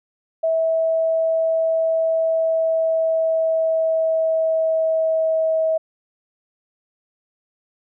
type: tone with pitch glide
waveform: sine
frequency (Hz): 650 to 641.4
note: E5 to E5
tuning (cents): -24 to -48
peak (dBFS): -16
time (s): 0.43-5.78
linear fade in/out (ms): 10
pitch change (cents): -24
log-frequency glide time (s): 2.27-5.63
effects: none